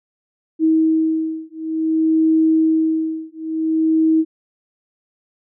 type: beating tone pair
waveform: sine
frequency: 318.9 / 319.45 Hz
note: D#4 / D#4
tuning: +43 / +46 cents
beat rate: 0.55 Hz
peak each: -17 dBFS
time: 0.59-4.25 s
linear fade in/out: 50 ms
effects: none